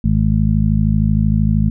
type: harmonic tone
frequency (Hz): 53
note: G#1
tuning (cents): +36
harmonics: 1 / 2 / 3 / 4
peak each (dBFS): -17 / -17 / -17 / -17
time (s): 0.04-1.7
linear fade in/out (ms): 5
effects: none